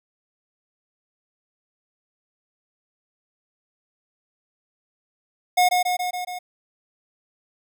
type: tone with echo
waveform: square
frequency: 723 Hz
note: F#5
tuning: 40 cents flat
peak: -15 dBFS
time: 5.57-5.69 s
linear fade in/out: 10 ms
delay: 140 ms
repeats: 5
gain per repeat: -3 dB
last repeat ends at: 6.39 s
effects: none